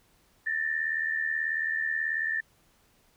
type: tone pair together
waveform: sine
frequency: 1768.6 / 1847 Hz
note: A6 / A#6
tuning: +8 / -16 cents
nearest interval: minor second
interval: 76 cents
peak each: -28 / -32 dBFS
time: 0.46-2.41 s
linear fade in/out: 10 ms
effects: pink hiss -65 dBFS RMS until 3.16 s